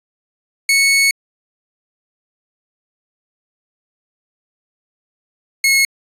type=tone pair in turn; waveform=sawtooth; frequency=2209 / 2177 Hz; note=C#7 / C#7; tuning=-7 / -32 cents; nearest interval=unison; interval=25 cents; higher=first; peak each=-7 dBFS; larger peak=neither; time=0.69-1.11 / 5.64-5.85 s; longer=first; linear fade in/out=2 ms; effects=resampled to 32000 Hz